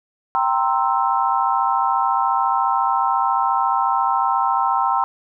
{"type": "chord", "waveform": "sine", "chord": "C dominant seventh", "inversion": "second", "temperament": "equal", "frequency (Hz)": [784, 932.3, 1046.5, 1318.5], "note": ["G5", "Bb5", "C6", "E6"], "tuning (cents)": [0, 0, 0, 0], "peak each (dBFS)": [-21, -21, -21, -23], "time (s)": [0.35, 5.04], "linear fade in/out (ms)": 0, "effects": []}